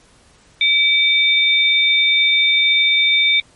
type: tone pair together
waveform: sine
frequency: 2300 / 3620 Hz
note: D7 / A7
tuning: -37 / +48 cents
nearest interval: minor sixth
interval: 785 cents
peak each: -14 dBFS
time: 0.61-3.4 s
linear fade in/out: 2 ms
effects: pink hiss -51 dBFS RMS until 3.55 s + MP3 48 kbps